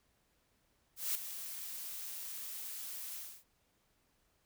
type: noise with ADSR envelope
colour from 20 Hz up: blue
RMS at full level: -33 dBFS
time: 0.96-3.44 s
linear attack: 190 ms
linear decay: 5 ms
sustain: -11 dB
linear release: 280 ms
effects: pink hiss -75 dBFS RMS until 4.45 s